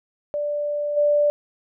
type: tone with level steps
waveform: sine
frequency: 587.3 Hz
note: D5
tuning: in tune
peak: -22 / -15 dBFS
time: 0.34-1.3 s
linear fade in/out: 0 ms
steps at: 0.96 s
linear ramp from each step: 20 ms
effects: none